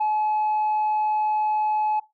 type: tone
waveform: sine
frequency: 854 Hz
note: G#5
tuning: 48 cents sharp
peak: -18 dBFS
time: 0-2 s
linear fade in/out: 10 ms
effects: noise-tail reverb RT60 0.2 s tail -18 dB re dry + tanh soft clip ceiling -18 dBFS